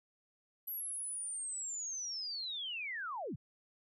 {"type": "linear sweep", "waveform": "sine", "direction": "down", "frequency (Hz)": [11840, 84.6], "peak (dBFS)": -38, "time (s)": [0.67, 3.36], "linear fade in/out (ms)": 10, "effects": []}